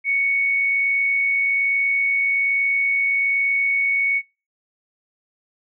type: tone with amplitude modulation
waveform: sine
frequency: 2223 Hz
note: C#7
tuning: 4 cents sharp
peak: -16 dBFS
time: 0.04-4.22 s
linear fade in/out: 50 ms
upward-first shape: sine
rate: 81.2 Hz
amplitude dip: 25%
effects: noise-tail reverb RT60 0.3 s tail -24 dB re dry